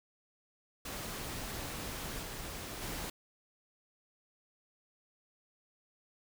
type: noise with level steps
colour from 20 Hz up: pink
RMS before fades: -41 / -43 / -40 dBFS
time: 0.85-3.1 s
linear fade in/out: 5 ms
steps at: 2.22 / 2.81 s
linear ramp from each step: 10 ms
effects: none